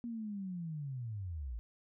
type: linear sweep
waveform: sine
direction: down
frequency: 240 to 52.2 Hz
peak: -38 dBFS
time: 0.04-1.59 s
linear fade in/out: 0 ms
effects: none